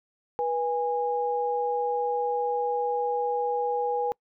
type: tone pair together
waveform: sine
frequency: 486.9 / 822 Hz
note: B4 / G#5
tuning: -25 / -18 cents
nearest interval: major sixth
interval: 907 cents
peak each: -27 dBFS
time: 0.39-4.12 s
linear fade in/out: 0 ms
effects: noise-tail reverb RT60 0.1 s tail -26 dB re dry